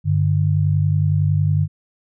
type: tone pair together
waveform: sine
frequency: 98 / 148.87 Hz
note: G2 / D3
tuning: 0 / +24 cents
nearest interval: perfect fifth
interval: 724 cents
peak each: -17 / -17 dBFS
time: 0.04-1.68 s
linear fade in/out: 50 ms
effects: none